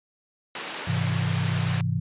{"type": "band-pass noise", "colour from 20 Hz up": "white", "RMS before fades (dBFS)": -35, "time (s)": [0.55, 1.81], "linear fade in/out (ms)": 2, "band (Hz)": [250, 3000], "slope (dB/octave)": 12}
{"type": "chord", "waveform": "sine", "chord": "Ab augmented", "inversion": "none", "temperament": "equal with one note detuned", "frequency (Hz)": [103.41, 130.81, 164.81], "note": ["Ab2", "C3", "E3"], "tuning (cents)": [-7, 0, 0], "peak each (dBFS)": -27, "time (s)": [0.87, 2], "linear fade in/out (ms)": 10}
{"effects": ["resampled to 8000 Hz"]}